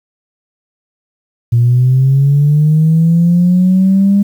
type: linear sweep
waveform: sine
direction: up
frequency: 116.54 to 202.1 Hz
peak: -5 dBFS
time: 1.52-4.23 s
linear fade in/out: 10 ms
effects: tanh soft clip ceiling -2 dBFS + 7-bit